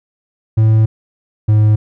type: tone pair in turn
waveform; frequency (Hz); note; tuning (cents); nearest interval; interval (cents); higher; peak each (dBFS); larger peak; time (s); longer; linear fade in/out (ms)
triangle; 110 / 106.99; A2 / A2; 0 / -48; unison; 48; first; -5; neither; 0.57-0.86 / 1.48-1.76; first; 10
effects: none